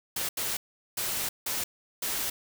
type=noise bursts at uneven times; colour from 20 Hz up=white; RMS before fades=-31 dBFS; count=5; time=0.16-0.29 / 0.37-0.57 / 0.97-1.29 / 1.46-1.64 / 2.02-2.3 s; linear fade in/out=5 ms; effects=none